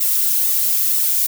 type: noise with flanger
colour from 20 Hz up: violet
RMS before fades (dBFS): -17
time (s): 0-1.27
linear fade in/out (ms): 10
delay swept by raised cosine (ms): 1.2 to 3.1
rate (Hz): 2.1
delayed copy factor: -1
effects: none